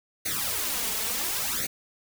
white noise with flanger, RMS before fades -29 dBFS, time 0.25-1.67 s, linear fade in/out 10 ms, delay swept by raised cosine 0.47 to 4.67 ms, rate 0.71 Hz, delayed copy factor +0.8, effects none

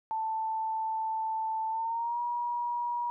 sine tone with pitch glide, 884 to 958.5 Hz, A5 to A#5, +8 to +48 cents, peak -29 dBFS, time 0.11-3.1 s, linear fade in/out 0 ms, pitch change +140 cents, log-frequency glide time 1.69-2.2 s, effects none

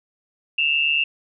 sine tone pair together, 2646 / 2794 Hz, E7 / F7, +6 / 0 cents, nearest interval minor second, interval 94 cents, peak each -20 dBFS, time 0.58-1.04 s, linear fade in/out 5 ms, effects none

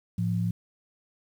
sine tone pair together, 109.83 / 174.61 Hz, A2 / F3, -3 / 0 cents, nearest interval minor sixth, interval 803 cents, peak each -27 dBFS, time 0.18-0.51 s, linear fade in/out 5 ms, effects 9-bit

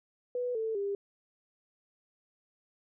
sine tone with pitch steps, 493 / 444.3 / 400.4 Hz, B4 / A4 / G4, -3 / +17 / +37 cents, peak -30 dBFS, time 0.35-0.95 s, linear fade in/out 2 ms, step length 200 ms, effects none

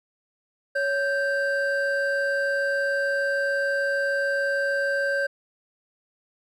triangle tone pair together, 557.9 / 1567 Hz, C#5 / G6, +11 / -1 cents, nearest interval octave + tritone, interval 1788 cents, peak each -23 dBFS, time 0.75-5.27 s, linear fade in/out 10 ms, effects none

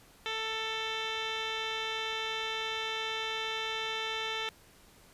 10% pulse tone with low-pass filter, 442.8 Hz, A4, 11 cents sharp, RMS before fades -35 dBFS, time 0.26-4.49 s, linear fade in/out 0 ms, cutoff 3800 Hz, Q 6.7, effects pink hiss -59 dBFS RMS until 5.13 s + resampled to 32000 Hz

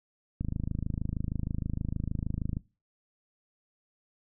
click train, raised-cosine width 5 ms, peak -19 dBFS, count 58, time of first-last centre 0.41-2.569 s, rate 26.4 Hz, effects noise-tail reverb RT60 0.3 s tail -21 dB re dry

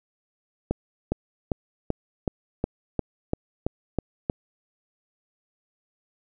accelerating click train, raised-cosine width 2 ms, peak -10 dBFS, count 11, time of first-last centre 0.71-4.299 s, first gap 410 ms, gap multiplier 0.97, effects none

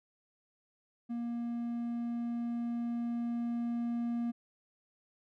triangle tone with level ramp, 236.1 Hz, A#3, 22 cents sharp, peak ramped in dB -32 to -29 dBFS, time 1.09-4.32 s, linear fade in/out 20 ms, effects none

